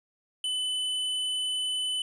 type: tone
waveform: square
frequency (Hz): 3010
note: F#7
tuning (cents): +29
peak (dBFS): -28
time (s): 0.44-2.02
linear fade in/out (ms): 2
effects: resampled to 22050 Hz